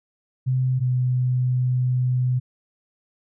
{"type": "tone pair in turn", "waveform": "sine", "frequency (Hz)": [128.8, 126.22], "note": ["C3", "B2"], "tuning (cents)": [-27, 38], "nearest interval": "unison", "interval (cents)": 35, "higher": "first", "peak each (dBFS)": -18, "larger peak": "neither", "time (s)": [[0.46, 0.8], [0.8, 2.4]], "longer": "second", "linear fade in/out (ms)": 20, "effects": []}